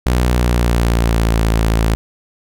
sawtooth tone with pitch glide, 61.2 to 55.48 Hz, B1 to A1, -15 to +15 cents, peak -8 dBFS, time 0.06-1.95 s, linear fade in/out 0 ms, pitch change -170 cents, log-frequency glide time 0.29-1.4 s, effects none

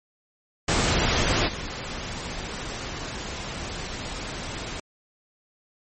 pink noise with level steps, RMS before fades -22 / -33 dBFS, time 0.68-4.8 s, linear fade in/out 5 ms, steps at 1.47 s, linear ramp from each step 20 ms, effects MP3 32 kbps

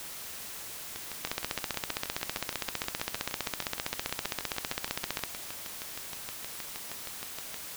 two click trains, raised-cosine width 0.2 ms, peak -20 / -12 dBFS, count 43 / 62, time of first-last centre 0.96-7.543 / 1.25-5.237 s, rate 6.38 / 15.3 Hz, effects white hiss -42 dBFS RMS until 7.76 s

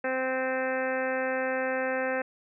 harmonic tone, 260 Hz, C4, 11 cents flat, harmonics 1 / 2 / 3 / 4 / 5 / 6 / 7 / 8 / 9 / 10, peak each -36 / -29 / -36 / -42 / -41 / -35 / -36 / -42 / -46 / -43 dBFS, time 0.04-2.22 s, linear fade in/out 5 ms, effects none

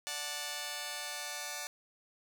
5% pulse chord, D major, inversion none, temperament just, 587.3 / 734.2 / 881 Hz, D5 / F#5 / A5, 0 / -14 / +2 cents, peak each -31 dBFS, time 0.07-1.67 s, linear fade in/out 0 ms, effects none

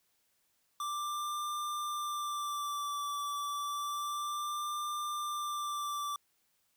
square tone with vibrato, 1174.7 Hz, D6, in tune, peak -35 dBFS, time 0.8-6.16 s, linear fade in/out 2 ms, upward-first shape sine, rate 0.3 Hz, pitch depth 25 cents each way, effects white hiss -75 dBFS RMS until 6.76 s

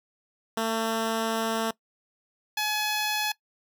10% pulse tone pair in turn, 224.5 / 847.6 Hz, A3 / G#5, +35 / +35 cents, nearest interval octave + major seventh, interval 2300 cents, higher second, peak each -17 dBFS, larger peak neither, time 0.57-1.71 / 2.57-3.32 s, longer first, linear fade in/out 5 ms, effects noise-tail reverb RT60 0.1 s tail -21 dB re dry

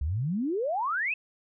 sine exponential sweep, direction up, 65.1 to 2672 Hz, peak -26 dBFS, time 0.01-1.14 s, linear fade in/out 5 ms, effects none

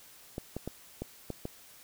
clicks, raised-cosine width 2 ms, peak -22 dBFS, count 6, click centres 0.381 / 0.566 / 0.676 / 1.02 / 1.303 / 1.454 s, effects white hiss -55 dBFS RMS until 1.83 s

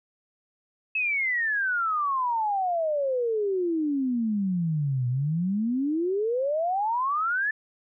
sine exponential two-way sweep, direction down then up, 2615 to 120.9 to 1768 Hz, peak -23 dBFS, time 0.95-7.51 s, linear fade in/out 5 ms, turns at 5.08 s, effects none

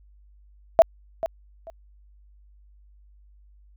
sine tone with echo, 659.3 Hz, E5, in tune, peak -8 dBFS, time 0.79-0.82 s, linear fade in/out 0 ms, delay 440 ms, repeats 2, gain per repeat -14 dB, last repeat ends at 1.7 s, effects added 50 Hz sine -51 dBFS peak until 3.76 s

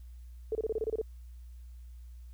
sine tone bursts, 440 Hz, A4, in tune, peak -28 dBFS, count 9, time 0.52-1.015 s, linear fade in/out 2 ms, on 31 ms, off 27 ms, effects added 60 Hz sine -45 dBFS peak until 2.33 s + white hiss -71 dBFS RMS until 2.33 s

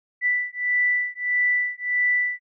sine beating tone pair, 1975.5 / 1977.1 Hz, B6 / B6, 0 / +1 cents, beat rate 1.6 Hz, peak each -23 dBFS, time 0.21-2.4 s, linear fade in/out 50 ms, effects none

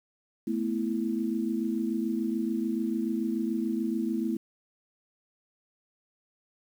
sine chord, A suspended second, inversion none, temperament equal, 220 / 246.9 / 329.6 Hz, A3 / B3 / E4, 0 / 0 / 0 cents, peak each -30 / -32 / -31 dBFS, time 0.47-4.37 s, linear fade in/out 5 ms, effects 9-bit

